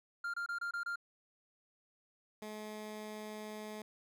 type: tone bursts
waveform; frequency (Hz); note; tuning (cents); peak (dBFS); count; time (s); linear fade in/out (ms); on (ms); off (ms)
triangle; 1396.9; F6; 0; -34; 6; 0.24-0.958; 5; 98; 26
type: tone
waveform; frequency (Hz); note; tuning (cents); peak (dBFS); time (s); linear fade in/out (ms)
15% pulse; 213.5; G#3; +48; -37; 2.42-3.82; 2
effects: none